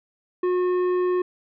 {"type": "tone with tanh clipping", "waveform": "sine", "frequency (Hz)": 361.8, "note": "F#4", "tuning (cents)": -39, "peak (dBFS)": -21, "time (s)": [0.43, 1.22], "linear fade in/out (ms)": 5, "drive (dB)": 10, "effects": []}